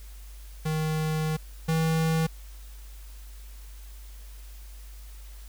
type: tone pair in turn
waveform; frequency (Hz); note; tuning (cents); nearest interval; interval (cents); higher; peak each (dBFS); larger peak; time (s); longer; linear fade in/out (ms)
square; 156.4 / 161.17; D#3 / E3; +9 / -39; minor second; 52; second; -26 / -23; second; 0.65-1.37 / 1.68-2.27; first; 10
effects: added 50 Hz sine -41 dBFS peak until 5.48 s + white hiss -54 dBFS RMS until 5.48 s